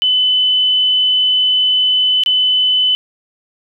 sine tone with dropouts, 3015 Hz, F#7, 32 cents sharp, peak -10 dBFS, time 0.02-2.95 s, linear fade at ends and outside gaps 0 ms, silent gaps 2.236-2.261 s, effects none

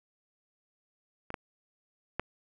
clicks, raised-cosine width 0.5 ms, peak -23 / -19 / -15 dBFS, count 3, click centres 1.304 / 1.342 / 2.196 s, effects none

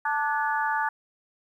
harmonic tone with a mistuned harmonic, 293.7 Hz, D4, in tune, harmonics 3 / 4 / 5 / 6, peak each -26 / -32 / -30 / -31 dBFS, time 0.05-0.89 s, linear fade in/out 5 ms, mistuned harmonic 6, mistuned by -53 cents, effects 10-bit

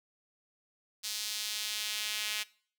sawtooth tone with high-pass filter sweep, 212.1 Hz, G#3, 37 cents sharp, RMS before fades -36 dBFS, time 1.03-2.44 s, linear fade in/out 20 ms, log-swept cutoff 4400 to 2700 Hz, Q 1.5, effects noise-tail reverb RT60 0.5 s tail -22 dB re dry

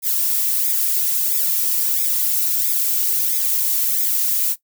violet noise with flanger, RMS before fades -19 dBFS, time 0.02-4.56 s, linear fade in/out 50 ms, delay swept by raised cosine 0.68 to 2.58 ms, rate 1.5 Hz, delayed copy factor -0.95, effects noise-tail reverb RT60 0.1 s tail -17 dB re dry

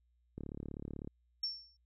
click train, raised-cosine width 3 ms, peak -30 dBFS, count 26, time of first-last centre 0.38-1.074 s, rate 36 Hz
sine tone with exponential decay, 5440 Hz, F8, 46 cents flat, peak -31 dBFS, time 1.43-1.77 s, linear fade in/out 5 ms, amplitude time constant 73 ms
effects added 60 Hz sine -70 dBFS peak until 1.85 s

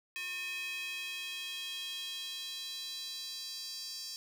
square tone with high-pass filter sweep, 361.2 Hz, F#4, 42 cents flat, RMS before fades -41 dBFS, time 0.16-4.16 s, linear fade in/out 0 ms, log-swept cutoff 2300 to 5000 Hz, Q 4.3, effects none

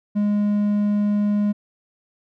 triangle tone, 206.7 Hz, G#3, 8 cents flat, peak -15 dBFS, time 0.15-1.53 s, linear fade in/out 20 ms, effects none

